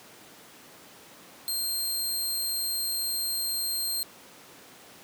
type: tone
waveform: 15% pulse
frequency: 4186 Hz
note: C8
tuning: in tune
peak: -21 dBFS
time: 1.48-4.03 s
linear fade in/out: 0 ms
effects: pink hiss -50 dBFS RMS until 5.03 s + high-pass 200 Hz 12 dB/octave